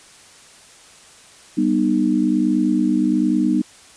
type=chord; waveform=sine; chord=G augmented; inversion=none; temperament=just; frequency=196 / 245 / 306.2 Hz; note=G3 / B3 / D#4; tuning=0 / -14 / -28 cents; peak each=-21 / -19 / -18 dBFS; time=1.57-3.62 s; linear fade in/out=10 ms; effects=white hiss -46 dBFS RMS until 3.96 s + resampled to 22050 Hz